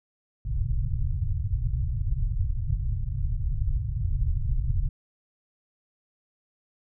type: low-pass noise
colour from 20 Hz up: pink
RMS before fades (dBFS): -26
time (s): 0.45-4.89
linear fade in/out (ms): 5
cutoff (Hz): 140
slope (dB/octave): 96
effects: none